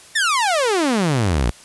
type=exponential sweep; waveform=sawtooth; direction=down; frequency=1864.7 to 51.91 Hz; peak=-12 dBFS; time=0.15-1.51 s; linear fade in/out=10 ms; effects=white hiss -44 dBFS RMS until 1.64 s + resampled to 24000 Hz